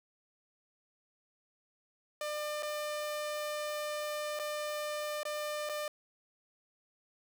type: tone with dropouts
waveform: sawtooth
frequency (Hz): 599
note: D5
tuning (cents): +34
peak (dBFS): -31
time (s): 2.21-5.88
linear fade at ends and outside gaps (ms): 2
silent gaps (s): 2.625-2.63 / 4.391-4.396 / 5.232-5.252 / 5.691-5.695
effects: none